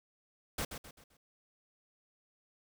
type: noise with echo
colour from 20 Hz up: pink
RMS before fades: -36 dBFS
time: 0.58-0.65 s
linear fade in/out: 5 ms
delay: 130 ms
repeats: 4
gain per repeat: -8 dB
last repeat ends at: 1.17 s
effects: none